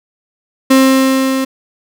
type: tone with level ramp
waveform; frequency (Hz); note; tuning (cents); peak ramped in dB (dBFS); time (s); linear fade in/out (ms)
35% pulse; 265.1; C4; +23; -3 to -12; 0.7-1.45; 10
effects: none